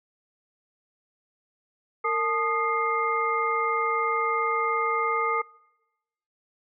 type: tone cluster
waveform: sine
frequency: 458.7 / 869 / 1232 / 2109 Hz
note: A#4 / A5 / D#6 / C7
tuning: -28 / -22 / -17 / +13 cents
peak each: -29 / -32 / -25 / -31 dBFS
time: 2.04-5.42 s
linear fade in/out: 10 ms
effects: noise-tail reverb RT60 1.0 s tail -24 dB re dry